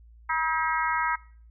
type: harmonic tone with a mistuned harmonic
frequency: 320 Hz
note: D#4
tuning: 49 cents sharp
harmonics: 3 / 4 / 5 / 6 / 7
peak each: -27 / -29 / -31 / -33 / -34 dBFS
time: 0.29-1.16 s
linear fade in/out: 10 ms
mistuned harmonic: 7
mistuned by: -63 cents
effects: noise-tail reverb RT60 0.5 s tail -22 dB re dry + added 57 Hz sine -49 dBFS peak until 1.5 s